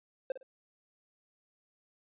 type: tone with echo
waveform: triangle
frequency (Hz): 525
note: C5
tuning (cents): +6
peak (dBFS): -27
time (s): 0.3-0.32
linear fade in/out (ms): 2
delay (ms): 55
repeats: 2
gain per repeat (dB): -12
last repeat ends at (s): 0.43
effects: resampled to 8000 Hz